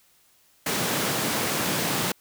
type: high-pass noise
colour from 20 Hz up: pink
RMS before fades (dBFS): -26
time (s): 0.66-2.12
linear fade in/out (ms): 5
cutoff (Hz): 130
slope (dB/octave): 24
effects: white hiss -61 dBFS RMS until 2.2 s